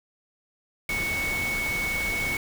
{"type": "tone in noise", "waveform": "sine", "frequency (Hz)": 2217, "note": "C#7", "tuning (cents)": 0, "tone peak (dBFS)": -26, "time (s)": [0.89, 2.37], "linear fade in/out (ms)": 2, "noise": "pink", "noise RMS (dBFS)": -33, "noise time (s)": [0.89, 2.37], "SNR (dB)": 4, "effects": []}